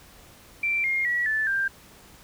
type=tone with pitch steps; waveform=sine; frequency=2349 / 2129 / 1930.2 / 1749.6 / 1586 Hz; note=D7 / C7 / B6 / A6 / G6; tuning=0 / +30 / -40 / -10 / +20 cents; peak=-22 dBFS; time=0.63-1.68 s; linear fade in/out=5 ms; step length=210 ms; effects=pink hiss -51 dBFS RMS until 2.23 s